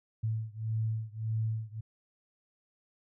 sine beating tone pair, 110 / 111.7 Hz, A2 / A2, 0 / +27 cents, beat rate 1.7 Hz, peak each -33 / -34 dBFS, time 0.23-1.81 s, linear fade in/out 10 ms, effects none

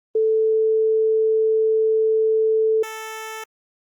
sine / 10% pulse tone pair in turn, 440 / 440 Hz, A4 / A4, 0 / 0 cents, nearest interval unison, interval 0 cents, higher neither, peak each -15 / -22 dBFS, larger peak first, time 0.15-2.83 / 2.83-3.44 s, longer first, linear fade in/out 5 ms, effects Opus 24 kbps

